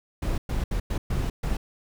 brown noise bursts at uneven times, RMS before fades -26 dBFS, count 6, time 0.22-0.38 / 0.49-0.64 / 0.71-0.8 / 0.9-0.98 / 1.1-1.3 / 1.43-1.57 s, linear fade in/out 5 ms, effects none

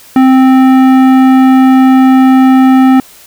sine tone with tanh clipping, 261.6 Hz, C4, in tune, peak -4 dBFS, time 0.16-3 s, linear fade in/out 2 ms, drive 15 dB, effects white hiss -37 dBFS RMS until 3.26 s

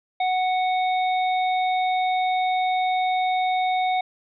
harmonic tone, 740 Hz, F#5, in tune, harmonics 1 / 3 / 5, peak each -20 / -30 / -34 dBFS, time 0.2-4.01 s, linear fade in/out 5 ms, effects none

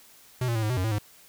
square tone with pitch steps, 126.2 / 117 / 111.3 / 107 / 126.1 / 92 / 111.2 / 104.4 Hz, B2 / A#2 / A2 / A2 / B2 / F#2 / A2 / G#2, +38 / +7 / +20 / -48 / +36 / -9 / +19 / +10 cents, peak -25 dBFS, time 0.41-0.986 s, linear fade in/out 5 ms, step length 72 ms, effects white hiss -54 dBFS RMS until 1.28 s

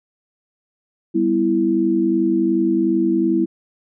sine chord, E minor, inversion first, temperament equal, 196 / 246.9 / 329.6 Hz, G3 / B3 / E4, 0 / 0 / 0 cents, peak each -22 / -22 / -16 dBFS, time 1.14-3.46 s, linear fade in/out 20 ms, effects none

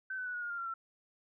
sine tone with pitch steps, 1534 / 1505.9 / 1478.3 / 1451.3 / 1424.7 / 1398.6 / 1373 / 1347.8 Hz, G6 / F#6 / F#6 / F#6 / F6 / F6 / F6 / E6, -38 / +30 / -2 / -34 / +34 / +2 / -30 / +38 cents, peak -36 dBFS, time 0.1-0.74 s, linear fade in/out 5 ms, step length 80 ms, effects none

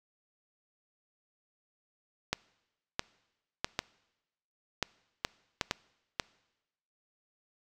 clicks, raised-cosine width 0.2 ms, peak -11 dBFS, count 9, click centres 2.33 / 2.994 / 3.645 / 3.791 / 4.827 / 5.249 / 5.612 / 5.711 / 6.198 s, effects noise-tail reverb RT60 1.0 s tail -23 dB re dry

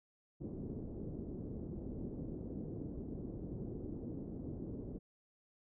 white low-pass noise, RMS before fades -44 dBFS, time 0.4-4.99 s, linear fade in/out 20 ms, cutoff 360 Hz, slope 24 dB/octave, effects none

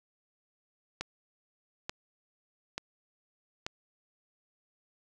click train, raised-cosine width 0.2 ms, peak -17 dBFS, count 4, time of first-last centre 1.01-3.665 s, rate 1.13 Hz, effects none

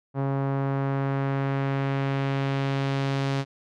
sawtooth tone with low-pass filter sweep, 137.1 Hz, C#3, 19 cents flat, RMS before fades -26 dBFS, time 0.14-3.45 s, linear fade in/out 50 ms, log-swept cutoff 1000 to 4900 Hz, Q 1, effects none

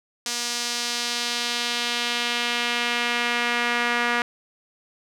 sawtooth tone with band-pass filter sweep, 239.4 Hz, A#3, 46 cents sharp, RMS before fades -25 dBFS, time 0.26-4.22 s, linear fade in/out 2 ms, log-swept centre 5800 to 1800 Hz, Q 1.4, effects none

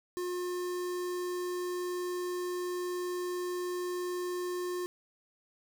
square tone with notch filter, 357.9 Hz, F4, 42 cents sharp, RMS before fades -35 dBFS, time 0.17-4.86 s, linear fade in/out 0 ms, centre 2700 Hz, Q 1.5, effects 10-bit

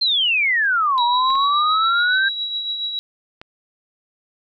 sine exponential two-way sweep, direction down then up, 4248 to 944 to 1603 Hz, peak -15 dBFS, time 0.01-2.29 s, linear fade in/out 10 ms, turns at 1.03 s
sine tone with tremolo, 3886 Hz, B7, 29 cents flat, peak -20 dBFS, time 0.98-2.99 s, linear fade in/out 0 ms, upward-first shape triangle, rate 7.1 Hz, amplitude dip 50%
clicks, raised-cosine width 0.3 ms, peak -20 dBFS, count 3, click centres 1.304 / 1.354 / 3.415 s
effects none

